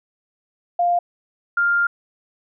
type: tone pair in turn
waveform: sine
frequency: 700 / 1400 Hz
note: F5 / F6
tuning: +4 / +4 cents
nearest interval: octave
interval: 1200 cents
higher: second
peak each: -15 dBFS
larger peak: neither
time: 0.79-0.99 / 1.57-1.87 s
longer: second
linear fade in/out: 5 ms
effects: none